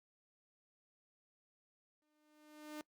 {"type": "tone with exponential growth", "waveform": "sawtooth", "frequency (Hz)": 302.4, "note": "D#4", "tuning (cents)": -49, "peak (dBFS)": -39, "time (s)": [2.02, 2.81], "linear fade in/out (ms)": 1, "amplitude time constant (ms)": 170, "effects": ["noise-tail reverb RT60 0.1 s tail -22 dB re dry", "Opus 48 kbps"]}